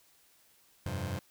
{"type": "chord", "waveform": "sawtooth", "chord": "F suspended second", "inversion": "none", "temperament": "just", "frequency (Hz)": [87.31, 98.22, 130.96], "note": ["F2", "G2", "C3"], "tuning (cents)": [0, 4, 2], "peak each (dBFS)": [-34, -33, -35], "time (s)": [0.86, 1.19], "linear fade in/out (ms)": 0, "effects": ["white hiss -65 dBFS RMS until 1.3 s"]}